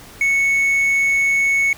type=tone; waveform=triangle; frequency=2211 Hz; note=C#7; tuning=5 cents flat; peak=-12 dBFS; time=0.21-1.73 s; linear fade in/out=2 ms; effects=pink hiss -41 dBFS RMS until 1.77 s